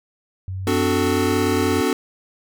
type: tone with vibrato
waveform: sine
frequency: 93.7 Hz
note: F#2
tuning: 22 cents sharp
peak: -25 dBFS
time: 0.48-1.81 s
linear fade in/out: 0 ms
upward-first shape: triangle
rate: 1.4 Hz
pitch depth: 28 cents each way
type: chord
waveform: square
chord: D dominant seventh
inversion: third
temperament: equal with one note detuned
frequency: 256.2 / 293.7 / 370 / 440 Hz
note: C4 / D4 / F#4 / A4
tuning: -36 / 0 / 0 / 0 cents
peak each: -24 dBFS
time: 0.67-1.93 s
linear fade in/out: 2 ms
effects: none